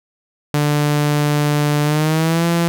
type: tone with pitch glide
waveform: sawtooth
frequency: 147.6 to 169.55 Hz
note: D3 to E3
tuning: +9 to +49 cents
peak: -10 dBFS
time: 0.54-2.68 s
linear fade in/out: 0 ms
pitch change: +240 cents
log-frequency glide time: 1.83-2.46 s
effects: none